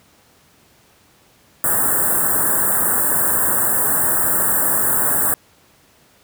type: band-stop noise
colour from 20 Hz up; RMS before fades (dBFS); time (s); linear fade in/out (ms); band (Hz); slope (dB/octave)
white; -17; 1.64-5.34; 0; 1800 to 7700; 96
effects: pink hiss -53 dBFS RMS until 6.23 s + high-pass 80 Hz 12 dB/octave